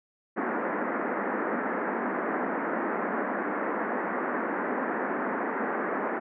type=band-pass noise; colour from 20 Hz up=pink; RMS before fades=-30 dBFS; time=0.36-6.2 s; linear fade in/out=20 ms; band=210 to 1900 Hz; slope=48 dB/octave; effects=none